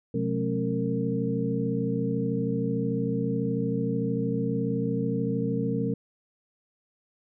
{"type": "tone cluster", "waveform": "sine", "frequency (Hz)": [127.1, 179.9, 213.4, 271.7, 459.2], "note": ["C3", "F#3", "G#3", "C#4", "A#4"], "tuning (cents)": [-50, -48, 47, -35, -26], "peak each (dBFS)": -31, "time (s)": [0.14, 5.94], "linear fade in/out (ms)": 5, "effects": []}